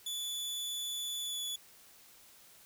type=tone with pitch glide; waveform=sawtooth; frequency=3461 to 3429 Hz; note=A7 to A7; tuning=-29 to -45 cents; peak=-33 dBFS; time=0.06-1.56 s; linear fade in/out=5 ms; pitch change=-16 cents; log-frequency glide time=1.22-1.43 s; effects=white hiss -59 dBFS RMS until 2.65 s